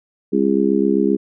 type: harmonic tone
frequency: 67.7 Hz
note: C#2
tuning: 40 cents flat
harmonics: 3 / 4 / 5 / 6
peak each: -19 / -19 / -19 / -19 dBFS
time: 0.32-1.17 s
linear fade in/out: 20 ms
effects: none